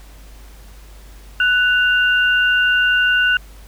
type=tone pair together; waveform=sine; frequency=1484.8 / 2794 Hz; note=F#6 / F7; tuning=+6 / 0 cents; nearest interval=major seventh; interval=1094 cents; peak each=-13 / -19 dBFS; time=1.4-3.37 s; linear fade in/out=2 ms; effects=added 50 Hz sine -38 dBFS peak until 3.67 s + pink hiss -47 dBFS RMS until 3.67 s